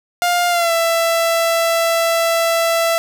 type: tone with pitch glide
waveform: sawtooth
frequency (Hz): 704 to 666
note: F5 to E5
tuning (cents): +14 to +18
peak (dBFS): -10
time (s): 0.22-2.98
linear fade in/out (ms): 0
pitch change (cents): -96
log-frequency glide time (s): 0.49-0.72
effects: none